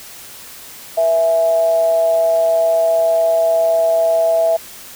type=tone with amplitude modulation; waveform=sine; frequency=659.3 Hz; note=E5; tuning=in tune; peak=-9 dBFS; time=0.97-4.57 s; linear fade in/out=10 ms; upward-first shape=sine; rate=178 Hz; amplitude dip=45%; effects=white hiss -36 dBFS RMS until 4.95 s